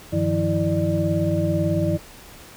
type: tone cluster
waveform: sine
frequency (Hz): 96.1 / 154.5 / 172.6 / 327 / 595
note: G2 / D#3 / F3 / E4 / D5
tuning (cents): -34 / -12 / -20 / -14 / +22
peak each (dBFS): -25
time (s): 0.12-1.98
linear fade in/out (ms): 20
effects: pink hiss -44 dBFS RMS until 2.56 s